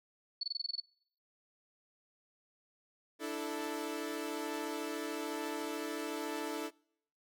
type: tone bursts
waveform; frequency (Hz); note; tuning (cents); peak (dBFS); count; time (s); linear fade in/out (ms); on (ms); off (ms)
sine; 4435; C#8; 0; -32; 9; 0.41-0.802; 5; 24; 22
type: chord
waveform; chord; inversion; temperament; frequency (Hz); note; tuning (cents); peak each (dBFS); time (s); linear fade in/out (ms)
sawtooth; D suspended second; none; equal with one note detuned; 293.7 / 327.5 / 440; D4 / E4 / A4; 0 / -11 / 0; -37; 3.19-6.71; 50
effects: noise-tail reverb RT60 0.7 s tail -26 dB re dry + MP3 96 kbps